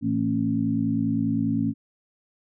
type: harmonic tone with a mistuned harmonic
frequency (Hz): 55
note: A1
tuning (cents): 0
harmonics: 2 / 3 / 4 / 5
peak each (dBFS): -30 / -30 / -25 / -25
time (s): 0.01-1.74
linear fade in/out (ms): 50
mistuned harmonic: 4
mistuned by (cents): +39
effects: none